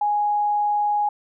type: tone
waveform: sine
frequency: 830 Hz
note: G#5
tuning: 1 cent flat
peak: -18 dBFS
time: 0.01-1.09 s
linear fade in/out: 5 ms
effects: none